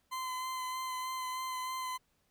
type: tone with vibrato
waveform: 40% pulse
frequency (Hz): 1027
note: C6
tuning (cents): -33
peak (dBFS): -35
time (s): 0.11-1.98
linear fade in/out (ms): 20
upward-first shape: sine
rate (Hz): 3.2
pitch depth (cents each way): 16
effects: pink hiss -75 dBFS RMS until 2.3 s